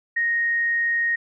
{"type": "tone", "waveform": "sine", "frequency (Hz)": 1866, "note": "A#6", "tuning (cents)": 1, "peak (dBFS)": -19, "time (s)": [0.16, 1.16], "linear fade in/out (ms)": 10, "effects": []}